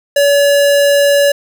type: tone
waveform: square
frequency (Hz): 569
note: C#5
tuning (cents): +45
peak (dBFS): -8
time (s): 0.16-1.32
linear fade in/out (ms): 5
effects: none